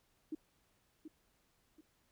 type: tone with echo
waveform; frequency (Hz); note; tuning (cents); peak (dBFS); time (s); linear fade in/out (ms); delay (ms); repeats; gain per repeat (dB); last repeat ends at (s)
sine; 311.1; D#4; 0; -37; 0.32-0.35; 5; 730; 2; -9; 1.81
effects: pink hiss -75 dBFS RMS until 2.11 s